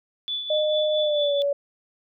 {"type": "tone with tremolo", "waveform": "sine", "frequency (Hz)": 3466, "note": "A7", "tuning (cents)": -27, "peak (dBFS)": -24, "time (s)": [0.28, 1.42], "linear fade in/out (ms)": 0, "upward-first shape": "triangle", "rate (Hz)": 4.5, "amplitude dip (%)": 60}
{"type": "tone with pitch glide", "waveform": "sine", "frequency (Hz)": [612, 567.7], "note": ["D#5", "C#5"], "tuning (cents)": [-29, 41], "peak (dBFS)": -20, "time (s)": [0.5, 1.53], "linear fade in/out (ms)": 5, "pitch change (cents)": -130, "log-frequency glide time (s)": [1, 1.35]}
{"effects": []}